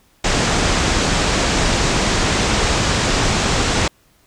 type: low-pass noise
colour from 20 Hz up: pink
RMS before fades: -17 dBFS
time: 0.24-3.88 s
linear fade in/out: 5 ms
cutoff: 8000 Hz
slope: 48 dB/octave
effects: pink hiss -56 dBFS RMS until 4.26 s